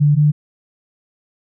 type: tone pair in turn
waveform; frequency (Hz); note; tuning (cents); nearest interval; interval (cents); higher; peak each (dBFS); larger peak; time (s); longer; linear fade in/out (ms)
sine; 146.83 / 149.05; D3 / D3; 0 / +26; unison; 26; second; -9; neither; 0-0.16 / 0.16-0.32; neither; 20
effects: none